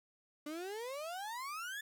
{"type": "exponential sweep", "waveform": "35% pulse", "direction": "up", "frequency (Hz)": [290, 1760], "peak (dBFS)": -39, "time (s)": [0.46, 1.81], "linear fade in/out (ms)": 5, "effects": []}